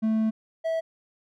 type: tone pair in turn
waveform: triangle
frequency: 220 / 651.7 Hz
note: A3 / E5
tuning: 0 / -20 cents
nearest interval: octave + perfect fifth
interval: 1880 cents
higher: second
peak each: -19 / -22 dBFS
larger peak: first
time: 0.02-0.31 / 0.64-0.81 s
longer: first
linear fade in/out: 20 ms
effects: none